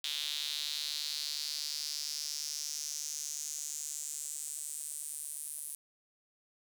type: tone with high-pass filter sweep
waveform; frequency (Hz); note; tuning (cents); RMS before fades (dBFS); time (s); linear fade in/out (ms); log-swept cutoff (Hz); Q
sawtooth; 148.5; D3; +20; -39; 0.04-5.75; 2; 3500 to 10000; 4
effects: none